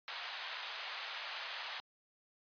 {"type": "band-pass noise", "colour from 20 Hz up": "white", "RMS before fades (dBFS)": -44, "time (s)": [0.08, 1.8], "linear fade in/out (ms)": 0, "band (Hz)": [680, 4100], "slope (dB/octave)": 24, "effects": ["resampled to 11025 Hz"]}